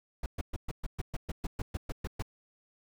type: noise bursts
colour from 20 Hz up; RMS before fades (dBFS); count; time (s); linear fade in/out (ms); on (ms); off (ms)
brown; -33; 14; 0.23-2.224; 5; 31; 120
effects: none